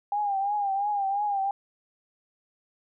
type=tone with vibrato; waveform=sine; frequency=805 Hz; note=G5; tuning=46 cents sharp; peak=-24 dBFS; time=0.12-1.51 s; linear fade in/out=2 ms; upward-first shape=triangle; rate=2.9 Hz; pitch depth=79 cents each way; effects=none